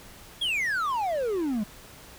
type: exponential sweep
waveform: triangle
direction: down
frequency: 3394 to 198.5 Hz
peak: -23 dBFS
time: 0.41-1.64 s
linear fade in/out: 10 ms
effects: pink hiss -48 dBFS RMS until 2.18 s